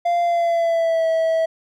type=tone with pitch glide; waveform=triangle; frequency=693 to 650.3 Hz; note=F5 to E5; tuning=-14 to -24 cents; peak=-14 dBFS; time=0.05-1.46 s; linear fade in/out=10 ms; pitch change=-110 cents; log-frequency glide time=0.22-1.07 s; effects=none